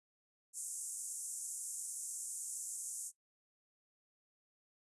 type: band-pass noise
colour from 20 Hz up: white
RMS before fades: -44 dBFS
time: 0.53-3.12 s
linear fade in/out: 50 ms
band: 6700 to 10000 Hz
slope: 48 dB/octave
effects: noise-tail reverb RT60 0.1 s tail -17 dB re dry + resampled to 32000 Hz

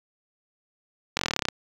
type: slowing click train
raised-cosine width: 0.2 ms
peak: -6 dBFS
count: 13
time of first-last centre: 1.17-1.486 s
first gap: 21 ms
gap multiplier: 1.04
effects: high-pass 60 Hz 12 dB/octave + 7-bit

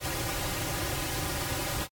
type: noise with comb filter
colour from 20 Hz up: pink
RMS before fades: -32 dBFS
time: 0-1.88 s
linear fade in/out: 50 ms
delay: 4.5 ms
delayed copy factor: -0.9
effects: AAC 64 kbps

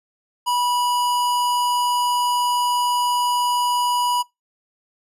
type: tone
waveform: square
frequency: 977 Hz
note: B5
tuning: 19 cents flat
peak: -19 dBFS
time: 0.46-4.23 s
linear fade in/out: 20 ms
effects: noise-tail reverb RT60 0.2 s tail -24 dB re dry + resampled to 32000 Hz

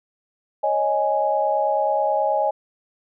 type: chord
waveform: sine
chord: C# suspended second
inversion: none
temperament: just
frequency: 554.4 / 623.7 / 831.5 Hz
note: C#5 / D#5 / G#5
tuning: 0 / +4 / +2 cents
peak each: -24 / -22 / -21 dBFS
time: 0.63-2.51 s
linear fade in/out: 10 ms
effects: none

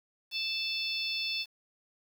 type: harmonic tone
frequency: 880 Hz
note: A5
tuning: in tune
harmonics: 3 / 4 / 5 / 6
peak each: -35 / -36 / -37 / -38 dBFS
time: 0.31-1.46 s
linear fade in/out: 50 ms
effects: 9-bit

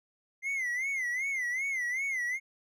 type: tone with vibrato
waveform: triangle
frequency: 2066 Hz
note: C7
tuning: 22 cents flat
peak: -28 dBFS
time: 0.42-2.4 s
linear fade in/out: 50 ms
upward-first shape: sine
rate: 2.6 Hz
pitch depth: 130 cents each way
effects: none

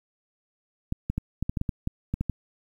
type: clicks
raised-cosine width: 5 ms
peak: -14 dBFS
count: 12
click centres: 0.924 / 1.1 / 1.18 / 1.426 / 1.495 / 1.572 / 1.614 / 1.692 / 1.874 / 2.14 / 2.21 / 2.297 s
effects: 9-bit

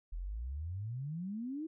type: exponential sweep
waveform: sine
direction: up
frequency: 39.6 to 329.6 Hz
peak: -37 dBFS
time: 0.12-1.67 s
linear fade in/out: 10 ms
effects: none

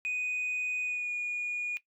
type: tone with pitch glide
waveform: sine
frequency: 2489 to 2445 Hz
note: D#7 to D#7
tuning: 0 to -31 cents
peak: -28 dBFS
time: 0.05-1.77 s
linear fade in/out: 0 ms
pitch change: -31 cents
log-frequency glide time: 0.82-1.12 s
effects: noise-tail reverb RT60 0.1 s tail -17 dB re dry + tanh soft clip ceiling -28 dBFS

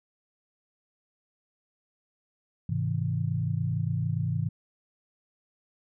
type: chord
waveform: sine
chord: Ab augmented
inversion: none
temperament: equal with one note detuned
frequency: 103.83 / 130.81 / 161.24 Hz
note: Ab2 / C3 / E3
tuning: 0 / 0 / -38 cents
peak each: -30 dBFS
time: 2.69-4.49 s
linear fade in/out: 5 ms
effects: none

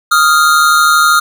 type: tone pair together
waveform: square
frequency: 1244.5 / 1396.9 Hz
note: D#6 / F6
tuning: 0 / 0 cents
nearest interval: major second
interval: 200 cents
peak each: -10 dBFS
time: 0.11-1.2 s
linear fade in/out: 10 ms
effects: none

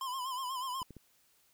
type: tone with vibrato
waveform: square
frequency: 1031 Hz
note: C6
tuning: 26 cents flat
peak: -36 dBFS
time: 0.01-0.83 s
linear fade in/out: 2 ms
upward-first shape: sine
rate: 8.2 Hz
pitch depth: 79 cents each way
type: clicks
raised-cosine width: 3 ms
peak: -36 dBFS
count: 3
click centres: 0.818 / 0.907 / 0.967 s
effects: white hiss -69 dBFS RMS until 1.53 s

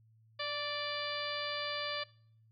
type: harmonic tone with a mistuned harmonic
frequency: 587.3 Hz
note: D5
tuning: in tune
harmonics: 1 / 2 / 3 / 4 / 5 / 6 / 7 / 8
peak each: -41 / -42 / -43 / -45 / -45 / -43 / -47 / -44 dBFS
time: 0.39-2.04 s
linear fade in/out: 10 ms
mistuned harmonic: 2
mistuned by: -20 cents
effects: noise-tail reverb RT60 0.6 s tail -22 dB re dry + added 111 Hz sine -62 dBFS peak until 2.51 s

